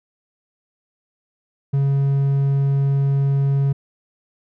triangle tone, 138.59 Hz, C#3, in tune, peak -13 dBFS, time 1.73-3.73 s, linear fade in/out 10 ms, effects none

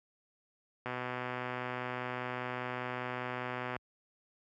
click train, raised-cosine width 0.5 ms, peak -22 dBFS, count 364, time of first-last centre 0.86-3.764 s, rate 125 Hz, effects high-pass 60 Hz 12 dB/octave

